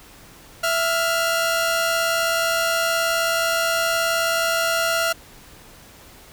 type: tone pair together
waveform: sawtooth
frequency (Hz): 664 / 1407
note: E5 / F6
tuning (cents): +12 / +12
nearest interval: octave + minor second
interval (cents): 1300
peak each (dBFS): -18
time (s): 0.63-5.13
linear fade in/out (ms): 10
effects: pink hiss -46 dBFS RMS until 6.32 s